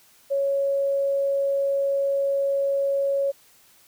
sine tone, 554.4 Hz, C#5, in tune, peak -20 dBFS, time 0.3-3.32 s, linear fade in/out 20 ms, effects white hiss -56 dBFS RMS until 3.87 s

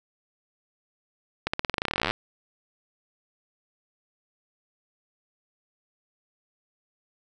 accelerating click train, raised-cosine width 0.3 ms, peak -9 dBFS, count 24, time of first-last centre 1.47-2.11 s, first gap 65 ms, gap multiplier 0.91, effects none

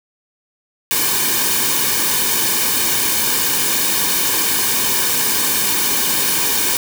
white noise with comb filter, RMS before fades -17 dBFS, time 0.91-6.77 s, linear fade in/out 0 ms, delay 1.5 ms, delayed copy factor -0.7, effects none

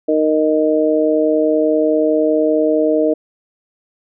harmonic tone, 155.1 Hz, D#3, 5 cents flat, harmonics 2 / 3 / 4, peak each -16 / -16 / -16 dBFS, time 0.08-3.14 s, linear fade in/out 10 ms, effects none

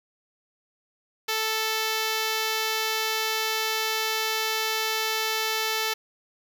5% pulse tone, 440 Hz, A4, in tune, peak -13 dBFS, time 1.28-5.94 s, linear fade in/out 10 ms, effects none

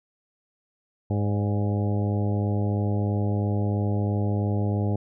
harmonic tone with a mistuned harmonic, 103 Hz, G#2, 14 cents flat, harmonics 1 / 2 / 3 / 4 / 5 / 6 / 7 / 8, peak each -23 / -29 / -33 / -35 / -37 / -39 / -40 / -41 dBFS, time 1.1-4.96 s, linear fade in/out 5 ms, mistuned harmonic 6, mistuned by -39 cents, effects none

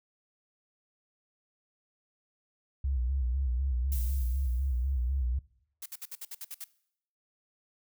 sine tone with vibrato, 64.3 Hz, C2, 30 cents flat, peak -27 dBFS, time 2.84-5.39 s, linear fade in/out 5 ms, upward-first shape square, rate 4 Hz, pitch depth 93 cents each way
violet noise with exponential decay, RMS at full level -39 dBFS, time 3.92-5.26 s, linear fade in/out 0 ms, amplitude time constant 290 ms
blue noise bursts, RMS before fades -40 dBFS, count 9, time 5.82-6.643 s, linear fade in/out 5 ms, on 39 ms, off 59 ms
effects noise-tail reverb RT60 0.7 s tail -20 dB re dry

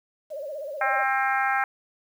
sine tone with vibrato, 582 Hz, D5, 16 cents flat, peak -31 dBFS, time 0.3-1.04 s, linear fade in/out 20 ms, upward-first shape sine, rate 16 Hz, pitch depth 130 cents each way
harmonic tone, 265.9 Hz, C4, 28 cents sharp, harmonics 3 / 4 / 5 / 6 / 7 / 8 / 9, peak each -25 / -34 / -28 / -27 / -33 / -33 / -37 dBFS, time 0.81-1.64 s, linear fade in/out 2 ms
effects 9-bit

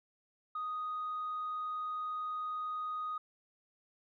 sine tone, 1244.5 Hz, D#6, in tune, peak -34 dBFS, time 0.55-3.18 s, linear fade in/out 5 ms, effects tanh soft clip ceiling -32 dBFS

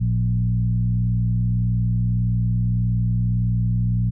sine tone with frequency modulation, 114.7 Hz, A#2, 28 cents flat, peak -17 dBFS, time 0-4.11 s, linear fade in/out 20 ms, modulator 61.7 Hz, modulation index 0.81, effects none

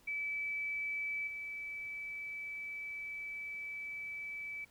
sine tone with level steps, 2304 Hz, D7, 34 cents flat, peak -35 / -40 dBFS, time 0.07-4.65 s, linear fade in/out 10 ms, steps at 1.27 s, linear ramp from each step 5 ms, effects pink hiss -66 dBFS RMS until 4.7 s

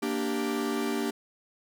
45% pulse chord, G minor, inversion first, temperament equal, 233.1 / 293.7 / 392 Hz, Bb3 / D4 / G4, 0 / 0 / 0 cents, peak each -32 dBFS, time 0.02-1.11 s, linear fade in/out 10 ms, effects none

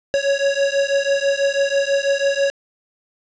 square beating tone pair, 553 / 559.1 Hz, C#5 / C#5, -4 / +15 cents, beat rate 6.1 Hz, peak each -20 dBFS, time 0.14-2.5 s, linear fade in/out 0 ms, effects resampled to 16000 Hz + 7-bit

